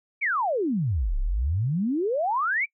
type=exponential two-way sweep; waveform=sine; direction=down then up; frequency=2402 to 30.87 to 2402 Hz; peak=-22 dBFS; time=0.21-2.66 s; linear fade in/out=20 ms; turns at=1.18 s; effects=noise-tail reverb RT60 0.1 s tail -24 dB re dry